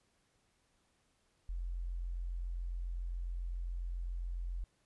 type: tone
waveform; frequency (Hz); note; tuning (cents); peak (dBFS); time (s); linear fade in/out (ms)
sine; 43.65; F1; 0; -36; 1.49-4.64; 0
effects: pink hiss -75 dBFS RMS until 4.85 s + resampled to 24000 Hz